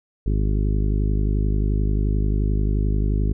harmonic tone, 51.4 Hz, G#1, 17 cents flat, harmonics 1 / 2 / 3 / 4 / 5 / 6 / 7 / 8, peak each -19 / -25 / -29 / -31 / -33 / -35 / -36 / -37 dBFS, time 0.26-3.33 s, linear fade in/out 5 ms, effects none

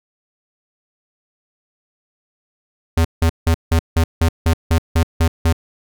square tone bursts, 82.41 Hz, E2, in tune, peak -12 dBFS, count 11, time 2.97-5.528 s, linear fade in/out 5 ms, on 78 ms, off 170 ms, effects none

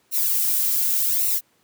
violet noise with flanger, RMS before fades -21 dBFS, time 0.11-1.41 s, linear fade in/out 50 ms, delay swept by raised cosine 0.6 to 2.7 ms, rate 0.87 Hz, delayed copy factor -0.75, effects pink hiss -63 dBFS RMS until 1.63 s + high-pass 150 Hz 12 dB/octave

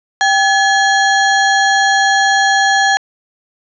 square ring-modulated tone, 1244.5 Hz, D#6, in tune, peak -7 dBFS, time 0.21-2.97 s, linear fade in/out 0 ms, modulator 459 Hz, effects resampled to 16000 Hz + 7-bit

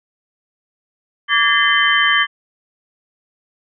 sine tone cluster, 1156 / 1639 / 1793 / 2051 / 3092 Hz, D6 / G#6 / A6 / C7 / G7, -28 / -23 / +32 / -35 / -24 cents, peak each -18 dBFS, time 1.28-2.27 s, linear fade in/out 50 ms, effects none

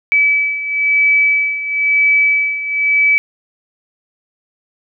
sine beating tone pair, 2295 / 2296 Hz, D7 / D7, -40 / -40 cents, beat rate 1 Hz, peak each -17 / -12 dBFS, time 0.12-3.18 s, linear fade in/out 0 ms, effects none

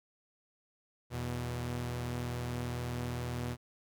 sawtooth tone pair together, 82 / 121.83 Hz, E2 / B2, -9 / -23 cents, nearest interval perfect fifth, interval 686 cents, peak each -37 / -32 dBFS, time 1.1-3.57 s, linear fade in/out 50 ms, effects none

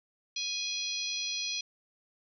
harmonic tone, 830.6 Hz, G#5, in tune, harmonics 3 / 4 / 5 / 6 / 7, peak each -39 / -38 / -36 / -42 / -39 dBFS, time 0.36-1.61 s, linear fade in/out 5 ms, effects none

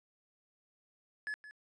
triangle tone with echo, 1709 Hz, G#6, 49 cents sharp, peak -34 dBFS, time 1.27-1.34 s, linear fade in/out 0 ms, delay 170 ms, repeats 1, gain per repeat -13 dB, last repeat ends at 1.51 s, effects resampled to 22050 Hz

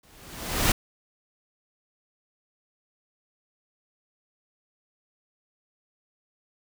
pink noise with exponential growth, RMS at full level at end -19 dBFS, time 0.03-0.72 s, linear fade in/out 5 ms, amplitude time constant 150 ms, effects none

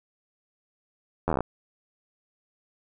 slowing click train, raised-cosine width 1 ms, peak -11 dBFS, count 10, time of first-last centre 1.28-1.406 s, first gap 11 ms, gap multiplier 1.06, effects none

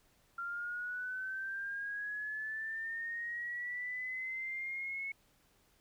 sine linear sweep, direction up, 1378 to 2200 Hz, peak -37 dBFS, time 0.38-5.12 s, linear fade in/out 5 ms, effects pink hiss -70 dBFS RMS until 5.8 s

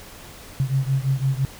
sine beating tone pair, 132.4 / 138.3 Hz, C3 / C#3, +21 / -4 cents, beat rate 5.9 Hz, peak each -21 / -23 dBFS, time 0.6-1.45 s, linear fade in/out 0 ms, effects pink hiss -42 dBFS RMS until 1.59 s

